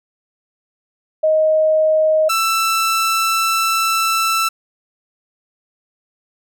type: tone pair in turn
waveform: sine / sawtooth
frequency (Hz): 626 / 1329.6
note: D#5 / E6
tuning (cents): +10 / +15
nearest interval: octave + minor second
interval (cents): 1305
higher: second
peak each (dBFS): -11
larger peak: neither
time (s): 1.23-2.29 / 2.29-4.49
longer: second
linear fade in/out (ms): 10
effects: none